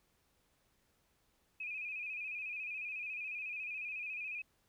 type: tone with vibrato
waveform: sine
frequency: 2489 Hz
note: D#7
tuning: in tune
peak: -39 dBFS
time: 1.6-4.42 s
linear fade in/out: 5 ms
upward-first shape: square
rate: 14 Hz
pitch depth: 47 cents each way
effects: pink hiss -75 dBFS RMS until 4.68 s